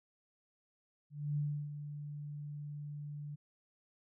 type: tone with ADSR envelope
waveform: sine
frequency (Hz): 146.83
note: D3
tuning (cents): 0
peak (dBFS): -31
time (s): 1.1-3.36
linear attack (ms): 270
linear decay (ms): 320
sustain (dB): -10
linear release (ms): 16
effects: none